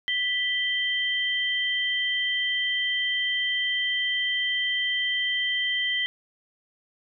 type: tone pair together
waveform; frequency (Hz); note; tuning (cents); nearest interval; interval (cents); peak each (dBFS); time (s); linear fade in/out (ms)
sine; 1975.5 / 3133; B6 / G7; 0 / -2; minor sixth; 798; -26; 0.08-6.06; 0
effects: none